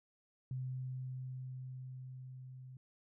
sine tone with level ramp, 128.9 Hz, C3, 26 cents flat, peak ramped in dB -37 to -49 dBFS, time 0.51-2.77 s, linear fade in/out 2 ms, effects none

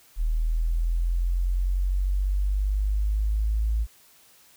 sine linear sweep, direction up, 38.89 to 55 Hz, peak -21 dBFS, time 0.16-3.87 s, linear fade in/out 50 ms, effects white hiss -56 dBFS RMS until 4.56 s

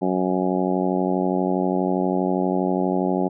harmonic tone, 92.4 Hz, F#2, 2 cents flat, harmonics 2 / 3 / 4 / 5 / 6 / 7 / 8 / 9, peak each -24 / -25 / -25 / -32 / -30 / -30 / -31 / -30 dBFS, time 0.01-3.29 s, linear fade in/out 20 ms, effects none

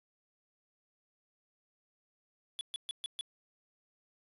square tone bursts, 3425 Hz, A7, 47 cents flat, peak -36 dBFS, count 5, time 2.59-3.21 s, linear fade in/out 0 ms, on 20 ms, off 130 ms, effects resampled to 32000 Hz

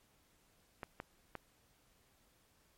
clicks, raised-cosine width 0.5 ms, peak -27 dBFS, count 3, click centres 0.832 / 1.001 / 1.353 s, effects pink hiss -71 dBFS RMS until 2.77 s + MP3 64 kbps

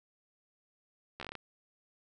slowing click train, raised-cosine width 0.3 ms, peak -25 dBFS, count 8, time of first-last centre 1.2-1.353 s, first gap 13 ms, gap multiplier 1.17, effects none

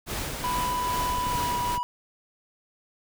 pink noise with tremolo, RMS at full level -31 dBFS, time 0.06-1.79 s, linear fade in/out 50 ms, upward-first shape sine, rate 2.4 Hz, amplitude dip 30%
triangle tone with pitch glide, 990 to 976.4 Hz, B5 to B5, +4 to -20 cents, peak -24 dBFS, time 0.44-1.83 s, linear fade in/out 0 ms, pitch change -24 cents, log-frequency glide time 1.3-1.36 s
click train, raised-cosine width 5 ms, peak -24 dBFS, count 9, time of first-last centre 1.1-1.778 s, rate 11.8 Hz
effects none

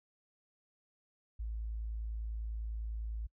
sine tone, 55 Hz, A1, in tune, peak -36 dBFS, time 1.39-3.27 s, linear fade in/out 10 ms, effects noise-tail reverb RT60 0.1 s tail -26 dB re dry

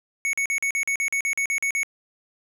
square tone bursts, 2220 Hz, C#7, 2 cents sharp, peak -22 dBFS, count 13, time 0.25-1.832 s, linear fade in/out 0 ms, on 82 ms, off 43 ms, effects low-pass 12000 Hz 12 dB/octave

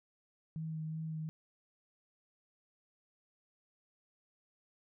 sine tone with vibrato, 158.4 Hz, D#3, 31 cents sharp, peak -37 dBFS, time 0.56-1.29 s, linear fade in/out 0 ms, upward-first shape sine, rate 2.7 Hz, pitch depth 16 cents each way, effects none

